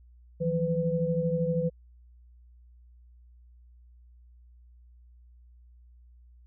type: tone cluster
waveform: sine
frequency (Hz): 161 / 173.7 / 502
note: E3 / F3 / B4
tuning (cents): -41 / -9 / +28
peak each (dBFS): -29 / -31 / -28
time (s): 0.4-1.7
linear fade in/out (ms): 20
effects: added 60 Hz sine -52 dBFS peak until 6.46 s